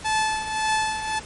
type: tone with tremolo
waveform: sawtooth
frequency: 870 Hz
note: A5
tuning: 20 cents flat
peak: -15 dBFS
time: 0.04-1.2 s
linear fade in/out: 20 ms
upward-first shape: triangle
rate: 1.8 Hz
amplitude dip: 70%
effects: pink hiss -40 dBFS RMS until 1.25 s + MP3 48 kbps